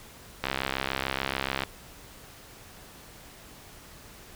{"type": "click train", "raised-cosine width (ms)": 0.3, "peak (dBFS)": -11, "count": 81, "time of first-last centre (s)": [0.44, 1.636], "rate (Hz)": 66.9, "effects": ["pink hiss -49 dBFS RMS until 4.35 s"]}